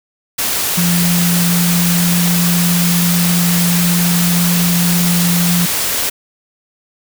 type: tone in noise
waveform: sine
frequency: 174.1 Hz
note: F3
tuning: 5 cents flat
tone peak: -12 dBFS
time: 0.77-5.66 s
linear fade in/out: 10 ms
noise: white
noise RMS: -17 dBFS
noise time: 0.38-6.1 s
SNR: +2 dB
effects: none